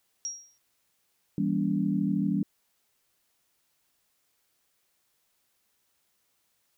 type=tone with exponential decay; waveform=sine; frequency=5650 Hz; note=F8; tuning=19 cents sharp; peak=-28 dBFS; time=0.25-0.58 s; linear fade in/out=0 ms; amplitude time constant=71 ms
type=chord; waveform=sine; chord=E diminished seventh; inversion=none; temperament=just; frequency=164.81 / 197.78 / 237.3 / 284.8 Hz; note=E3 / G3 / Bb3 / Db4; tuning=0 / +16 / +31 / +47 cents; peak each=-31 / -27 / -33 / -30 dBFS; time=1.38-2.43 s; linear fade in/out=2 ms
effects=white hiss -73 dBFS RMS until 6.77 s